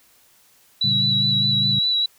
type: tone with vibrato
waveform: sine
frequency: 3929 Hz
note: B7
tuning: 10 cents flat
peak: -17 dBFS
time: 0.81-2.06 s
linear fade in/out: 5 ms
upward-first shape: sine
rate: 4.9 Hz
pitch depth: 22 cents each way
type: chord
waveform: sine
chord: G diminished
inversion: first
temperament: equal with one note detuned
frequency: 116.54 / 141.01 / 196 Hz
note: Bb2 / Db3 / G3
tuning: 0 / +30 / 0 cents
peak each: -27 dBFS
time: 0.84-1.79 s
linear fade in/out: 5 ms
effects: white hiss -56 dBFS RMS until 2.18 s